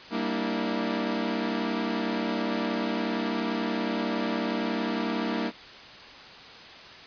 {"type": "chord", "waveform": "sawtooth", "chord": "E half-diminished seventh", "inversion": "first", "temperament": "equal with one note detuned", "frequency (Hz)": [196, 233.1, 293.7, 324.7], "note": ["G3", "Bb3", "D4", "E4"], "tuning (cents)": [0, 0, 0, -26], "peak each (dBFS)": [-30, -26, -30, -29], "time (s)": [0.1, 5.52], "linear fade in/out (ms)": 50, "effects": ["white hiss -45 dBFS RMS until 7.06 s", "resampled to 11025 Hz"]}